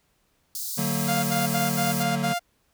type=high-pass noise; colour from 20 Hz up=white; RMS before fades=-32 dBFS; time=0.55-2.03 s; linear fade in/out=2 ms; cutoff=4100 Hz; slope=48 dB/octave
type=chord; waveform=square; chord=D augmented; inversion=none; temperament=equal with one note detuned; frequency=146.83 / 185 / 228.5 Hz; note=D3 / F#3 / A#3; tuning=0 / 0 / -34 cents; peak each=-30 dBFS; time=0.77-2.34 s; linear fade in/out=20 ms
type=tone bursts; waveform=sawtooth; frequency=699 Hz; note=F5; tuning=1 cent sharp; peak=-21 dBFS; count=6; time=1.07-2.395 s; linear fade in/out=20 ms; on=170 ms; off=61 ms
effects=pink hiss -68 dBFS RMS until 2.73 s